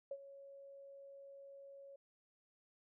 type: tone with ADSR envelope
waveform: sine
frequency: 554 Hz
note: C#5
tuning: 1 cent flat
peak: -39 dBFS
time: 0.11-1.96 s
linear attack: 4 ms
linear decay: 54 ms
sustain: -14 dB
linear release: 5 ms
effects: none